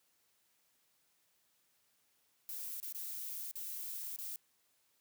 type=noise with dropouts; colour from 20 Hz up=violet; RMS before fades=-43 dBFS; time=2.49-4.36 s; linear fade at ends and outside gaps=1 ms; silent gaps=2.801-2.828 / 2.925-2.947 / 3.513-3.555 / 4.162-4.187 s; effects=white hiss -75 dBFS RMS until 5 s + high-pass 80 Hz 12 dB/octave